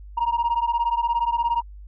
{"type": "beating tone pair", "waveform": "sine", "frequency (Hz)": [932.3, 949.3], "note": ["A#5", "A#5"], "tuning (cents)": [0, 31], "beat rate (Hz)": 17, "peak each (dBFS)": -21, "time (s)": [0.17, 1.62], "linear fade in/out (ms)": 10, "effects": ["tanh soft clip ceiling -16 dBFS", "added 50 Hz sine -38 dBFS peak until 1.87 s"]}